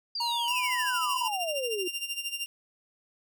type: exponential sweep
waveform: sine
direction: down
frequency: 4870 to 349.2 Hz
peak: -30 dBFS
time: 0.15-1.88 s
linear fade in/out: 5 ms
type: tone with pitch glide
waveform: square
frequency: 943 to 997.3 Hz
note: A#5 to B5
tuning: +20 to +17 cents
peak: -30 dBFS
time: 0.2-1.28 s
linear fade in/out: 5 ms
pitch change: +97 cents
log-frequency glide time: 0.47-0.54 s
type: tone with tremolo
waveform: sawtooth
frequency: 2788 Hz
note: F7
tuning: 4 cents flat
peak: -26 dBFS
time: 0.48-2.46 s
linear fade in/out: 0 ms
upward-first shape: sine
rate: 13 Hz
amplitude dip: 75%
effects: none